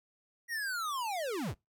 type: linear sweep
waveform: square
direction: down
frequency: 1920 to 39.9 Hz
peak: -34 dBFS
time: 0.48-1.55 s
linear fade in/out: 50 ms
effects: noise-tail reverb RT60 0.2 s tail -24 dB re dry